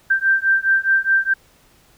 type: beating tone pair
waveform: sine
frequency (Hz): 1568 / 1572.8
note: G6 / G6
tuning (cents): 0 / +5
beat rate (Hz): 4.8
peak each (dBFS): -17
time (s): 0.1-1.34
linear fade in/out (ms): 10
effects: pink hiss -54 dBFS RMS until 1.97 s